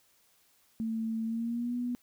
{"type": "tone with pitch glide", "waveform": "sine", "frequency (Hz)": [224, 244.3], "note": ["A3", "B3"], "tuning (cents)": [31, -19], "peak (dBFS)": -30, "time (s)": [0.8, 1.95], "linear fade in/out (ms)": 0, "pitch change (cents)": 150, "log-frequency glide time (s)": [1.24, 1.76], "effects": ["white hiss -67 dBFS RMS until 2.02 s"]}